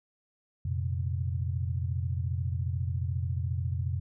sine chord, F suspended fourth, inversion none, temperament equal with one note detuned, 88.27 / 116.54 / 130.81 Hz, F2 / Bb2 / C3, +19 / 0 / 0 cents, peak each -30 / -35 / -34 dBFS, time 0.65-4 s, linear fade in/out 5 ms, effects none

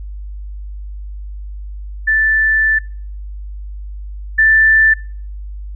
sine tone pair in turn, 1760 / 1766.6 Hz, A6 / A6, 0 / +6 cents, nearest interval unison, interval 6 cents, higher second, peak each -10 / -7 dBFS, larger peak second, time 2.07-2.79 / 4.38-4.94 s, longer first, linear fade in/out 10 ms, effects noise-tail reverb RT60 0.5 s tail -26 dB re dry + added 50 Hz sine -25 dBFS peak until 5.75 s

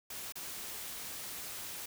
white noise with dropouts, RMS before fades -43 dBFS, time 0.1-1.86 s, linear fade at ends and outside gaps 5 ms, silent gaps 0.323-0.355 s, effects none

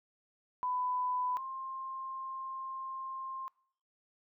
sine tone pair in turn, 999 / 1058.4 Hz, B5 / C6, +20 / +20 cents, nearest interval minor second, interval 100 cents, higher second, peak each -31 / -38 dBFS, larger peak first, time 0.63-1.37 / 1.37-3.48 s, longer second, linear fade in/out 0 ms, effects noise-tail reverb RT60 0.6 s tail -24 dB re dry

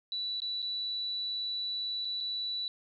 sine tone with dropouts, 3951 Hz, B7, in tune, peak -32 dBFS, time 0.12-2.68 s, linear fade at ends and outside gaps 1 ms, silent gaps 0.402-0.419 / 0.62-0.626 / 2.048-2.052 / 2.204-2.208 s, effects none

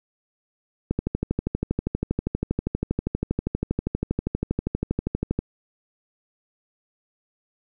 click train, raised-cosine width 3 ms, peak -10 dBFS, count 57, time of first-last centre 0.91-5.39 s, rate 12.5 Hz, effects none

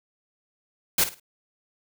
white noise with echo, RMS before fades -20 dBFS, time 0.98-1.04 s, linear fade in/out 5 ms, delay 53 ms, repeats 3, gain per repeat -12 dB, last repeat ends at 1.199 s, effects none

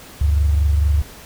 sine tone pair together, 72.5 / 96.9 Hz, D2 / G2, -22 / -20 cents, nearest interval perfect fourth, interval 502 cents, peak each -13 / -24 dBFS, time 0.21-1.02 s, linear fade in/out 5 ms, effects pink hiss -40 dBFS RMS until 1.25 s

